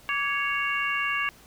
harmonic tone with a mistuned harmonic, 554.4 Hz, C#5, in tune, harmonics 2 / 3 / 4 / 5, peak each -30 / -30 / -30 / -30 dBFS, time 0.09-1.29 s, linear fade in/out 0 ms, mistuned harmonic 2, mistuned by +67 cents, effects pink hiss -53 dBFS RMS until 1.46 s

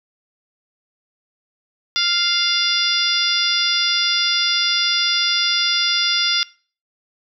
harmonic tone, 698.5 Hz, F5, in tune, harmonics 2 / 3 / 4 / 5 / 6 / 7 / 8, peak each -26 / -26 / -26 / -20 / -29 / -21 / -27 dBFS, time 1.96-6.43 s, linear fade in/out 0 ms, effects noise-tail reverb RT60 0.4 s tail -21 dB re dry

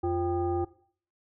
sine tone with frequency modulation, 349.2 Hz, F4, in tune, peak -25 dBFS, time 0.03-0.65 s, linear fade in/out 10 ms, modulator 437 Hz, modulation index 0.9, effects noise-tail reverb RT60 0.5 s tail -17 dB re dry

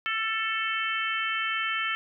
harmonic tone with a mistuned harmonic, 441.1 Hz, A4, 4 cents sharp, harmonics 3 / 4 / 5 / 6 / 7, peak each -31 / -32 / -33 / -34 / -34 dBFS, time 0.06-1.95 s, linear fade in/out 0 ms, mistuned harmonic 3, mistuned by +19 cents, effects none

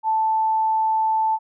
sine tone, 880 Hz, A5, in tune, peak -17 dBFS, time 0.03-1.39 s, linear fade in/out 50 ms, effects none

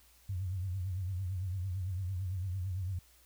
sine tone with vibrato, 93 Hz, F#2, 9 cents sharp, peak -33 dBFS, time 0.29-2.99 s, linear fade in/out 5 ms, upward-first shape triangle, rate 8.9 Hz, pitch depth 130 cents each way, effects added 60 Hz sine -65 dBFS peak until 3.25 s + white hiss -64 dBFS RMS until 3.25 s

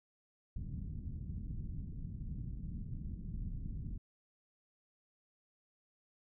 pink low-pass noise, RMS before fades -42 dBFS, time 0.56-3.98 s, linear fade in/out 5 ms, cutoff 200 Hz, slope 24 dB/octave, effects none

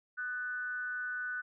sine tone with amplitude modulation, 1490 Hz, F#6, 12 cents sharp, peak -32 dBFS, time 0.17-1.42 s, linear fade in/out 20 ms, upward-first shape sine, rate 256 Hz, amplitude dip 55%, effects none

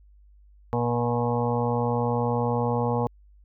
harmonic tone, 120 Hz, B2, 49 cents flat, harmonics 1 / 2 / 4 / 5 / 6 / 7 / 8 / 9, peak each -27 / -29 / -27 / -36 / -36 / -30 / -36 / -36 dBFS, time 0.73-3.07 s, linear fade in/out 0 ms, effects added 50 Hz sine -51 dBFS peak until 3.44 s

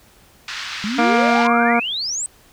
pink band-pass noise, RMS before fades -29 dBFS, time 0.48-1.47 s, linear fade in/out 2 ms, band 1300 to 5200 Hz, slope 24 dB/octave
sine exponential sweep, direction up, 196 to 8372 Hz, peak -21 dBFS, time 0.84-2.26 s, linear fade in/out 0 ms
harmonic tone, 235.7 Hz, A#3, 19 cents sharp, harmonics 1 / 2 / 3 / 4 / 5 / 6 / 7 / 9 / 10, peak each -18 / -23 / -18 / -25 / -24 / -23 / -29 / -29 / -26 dBFS, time 0.98-1.8 s, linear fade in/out 10 ms
effects pink hiss -51 dBFS RMS until 2.52 s

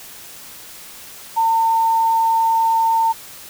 sine tone, 905 Hz, A5, 48 cents sharp, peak -13 dBFS, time 1.36-3.13 s, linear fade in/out 20 ms, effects white hiss -38 dBFS RMS until 3.49 s

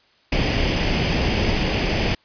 pink noise with comb filter, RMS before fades -20 dBFS, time 0.32-2.15 s, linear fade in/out 5 ms, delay 0.38 ms, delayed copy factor +0.6, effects white hiss -58 dBFS RMS until 2.24 s + resampled to 11025 Hz

